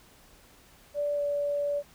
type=tone with pitch glide; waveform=sine; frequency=582 to 577 Hz; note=D5 to D5; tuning=-16 to -31 cents; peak=-26 dBFS; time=0.94-1.83 s; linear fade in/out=50 ms; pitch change=-15 cents; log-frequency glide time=1.15-1.21 s; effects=pink hiss -57 dBFS RMS until 1.94 s